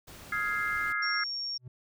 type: noise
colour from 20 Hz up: pink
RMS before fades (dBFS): -48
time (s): 0.07-0.93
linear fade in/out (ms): 10
type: chord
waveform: sine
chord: F minor seventh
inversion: third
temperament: equal with one note detuned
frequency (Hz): 1262.6 / 1396.9 / 1661.2 / 2093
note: Eb6 / F6 / Ab6 / C7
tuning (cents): +25 / 0 / 0 / 0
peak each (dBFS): -35 / -35 / -32 / -33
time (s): 0.32-1.24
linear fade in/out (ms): 5
type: tone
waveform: sine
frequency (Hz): 5530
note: F8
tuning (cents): -18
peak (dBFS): -32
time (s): 1.02-1.58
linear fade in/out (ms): 10
type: tone with exponential growth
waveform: triangle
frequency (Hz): 125.3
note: B2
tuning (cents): +25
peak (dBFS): -35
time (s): 1.58-1.68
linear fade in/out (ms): 5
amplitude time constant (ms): 20
effects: none